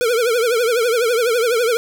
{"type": "tone with vibrato", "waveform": "square", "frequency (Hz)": 470, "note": "A#4", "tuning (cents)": 14, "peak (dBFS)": -15, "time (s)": [0.01, 1.77], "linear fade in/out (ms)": 0, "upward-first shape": "triangle", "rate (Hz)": 12, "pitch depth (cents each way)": 140, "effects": []}